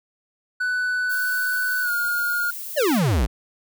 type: tone with pitch glide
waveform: triangle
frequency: 1492 to 1428.7 Hz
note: F#6 to F6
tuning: +14 to +39 cents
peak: -19 dBFS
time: 0.6-2.51 s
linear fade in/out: 10 ms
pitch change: -75 cents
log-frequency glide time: 1.82-1.91 s
type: noise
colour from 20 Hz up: violet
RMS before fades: -33 dBFS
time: 1.09-3 s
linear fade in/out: 20 ms
type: exponential sweep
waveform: square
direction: down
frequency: 644 to 47.84 Hz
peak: -18 dBFS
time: 2.76-3.27 s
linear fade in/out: 20 ms
effects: none